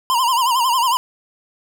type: tone with vibrato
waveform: square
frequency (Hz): 987.8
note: B5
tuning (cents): 0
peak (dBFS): -15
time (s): 0.1-0.97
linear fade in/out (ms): 0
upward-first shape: sine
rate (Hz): 11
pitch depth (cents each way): 120
effects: none